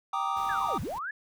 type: chord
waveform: triangle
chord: Eb major seventh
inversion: first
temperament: equal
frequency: 784 / 932.3 / 1174.7 / 1244.5 Hz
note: G5 / Bb5 / D6 / Eb6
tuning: 0 / 0 / 0 / 0 cents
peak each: -31 / -33 / -30 / -31 dBFS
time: 0.13-0.78 s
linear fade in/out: 5 ms
type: noise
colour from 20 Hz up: pink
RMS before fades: -48 dBFS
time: 0.36-0.99 s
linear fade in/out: 10 ms
type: linear two-way sweep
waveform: sine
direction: down then up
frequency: 1760 to 64.3 to 1760 Hz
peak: -32 dBFS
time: 0.49-1.11 s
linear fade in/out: 5 ms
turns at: 0.81 s
effects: none